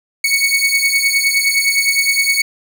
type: beating tone pair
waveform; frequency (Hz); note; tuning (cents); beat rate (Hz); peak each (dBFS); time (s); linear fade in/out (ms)
sawtooth; 2217 / 2226.7; C#7 / C#7; 0 / +7; 9.7; -12; 0.24-2.42; 5
effects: none